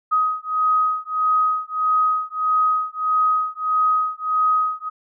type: beating tone pair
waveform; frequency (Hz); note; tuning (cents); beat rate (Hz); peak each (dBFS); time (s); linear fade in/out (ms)
sine; 1257 / 1258.6; D#6 / D#6; +17 / +19; 1.6; -20; 0.11-4.9; 20
effects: none